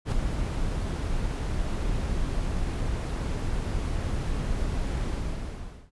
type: noise with ADSR envelope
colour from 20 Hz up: brown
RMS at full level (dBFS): -22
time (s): 0.05-5.91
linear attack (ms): 71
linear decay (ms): 5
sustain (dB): -6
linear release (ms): 820
effects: resampled to 24000 Hz

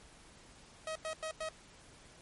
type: tone bursts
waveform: sawtooth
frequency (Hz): 634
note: D#5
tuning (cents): +32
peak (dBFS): -33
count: 4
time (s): 0.87-1.489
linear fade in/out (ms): 2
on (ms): 85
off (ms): 93
effects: pink hiss -58 dBFS RMS until 2.21 s + MP3 48 kbps

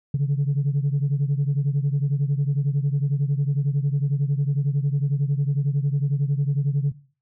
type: beating tone pair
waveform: sine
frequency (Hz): 138.59 / 149.59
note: C#3 / D3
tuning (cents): 0 / +32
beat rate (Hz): 11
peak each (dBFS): -19 / -23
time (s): 0.14-6.92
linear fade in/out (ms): 5
effects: noise-tail reverb RT60 0.4 s tail -17 dB re dry + tanh soft clip ceiling -15 dBFS

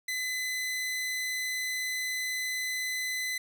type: tone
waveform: sawtooth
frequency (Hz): 2017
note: B6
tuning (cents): +36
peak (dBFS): -27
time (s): 0.08-3.38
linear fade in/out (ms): 5
effects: none

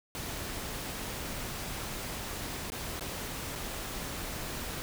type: noise with dropouts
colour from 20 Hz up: pink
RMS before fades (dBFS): -38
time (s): 0.15-4.82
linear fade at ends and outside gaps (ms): 0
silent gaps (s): 2.701-2.72 / 2.995-3.009 / 3.554-3.558
effects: none

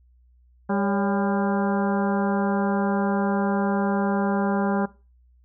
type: harmonic tone with a mistuned harmonic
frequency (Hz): 200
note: G3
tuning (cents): +35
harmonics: 1 / 2 / 3 / 4 / 5 / 6 / 7 / 8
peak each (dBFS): -23 / -29 / -30 / -30 / -34 / -39 / -36 / -39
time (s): 0.69-4.86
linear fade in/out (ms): 10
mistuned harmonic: 3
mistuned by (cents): -89
effects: noise-tail reverb RT60 0.3 s tail -19 dB re dry + added 61 Hz sine -54 dBFS peak until 5.44 s

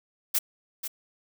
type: noise with echo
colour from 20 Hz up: blue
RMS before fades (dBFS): -24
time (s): 0.34-0.39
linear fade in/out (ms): 10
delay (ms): 490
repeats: 1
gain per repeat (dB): -9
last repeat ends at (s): 0.88
effects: none

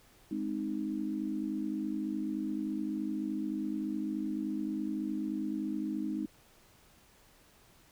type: chord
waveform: sine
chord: Ab major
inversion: none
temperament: equal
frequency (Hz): 207.7 / 261.6 / 311.1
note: Ab3 / C4 / Eb4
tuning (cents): 0 / 0 / 0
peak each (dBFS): -37 / -38 / -35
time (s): 0.31-6.26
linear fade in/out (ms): 5
effects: pink hiss -62 dBFS RMS until 7.91 s

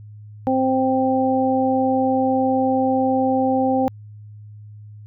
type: harmonic tone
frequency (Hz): 261.6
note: C4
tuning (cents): 0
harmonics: 1 / 2 / 3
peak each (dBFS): -19 / -21 / -21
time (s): 0.47-3.88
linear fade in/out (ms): 0
effects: added 105 Hz sine -37 dBFS peak until 5.06 s

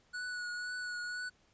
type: tone with vibrato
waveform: square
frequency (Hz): 1467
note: F#6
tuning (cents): -15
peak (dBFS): -38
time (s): 0.13-1.3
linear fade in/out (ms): 20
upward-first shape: triangle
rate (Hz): 2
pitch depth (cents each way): 25
effects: pink hiss -69 dBFS RMS until 1.53 s + resampled to 16000 Hz

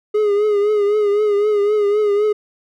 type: tone with vibrato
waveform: triangle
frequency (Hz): 415.3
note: G#4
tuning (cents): 0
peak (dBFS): -11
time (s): 0.14-2.33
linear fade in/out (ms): 10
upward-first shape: triangle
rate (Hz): 3.9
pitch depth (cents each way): 62
effects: none

